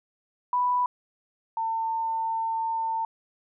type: tone pair in turn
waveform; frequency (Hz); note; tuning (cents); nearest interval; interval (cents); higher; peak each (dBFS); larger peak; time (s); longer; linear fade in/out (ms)
sine; 987.8 / 900.7; B5 / A5; 0 / +40; major second; 160; first; -21 / -25; first; 0.53-0.86 / 1.57-3.05; second; 2
effects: none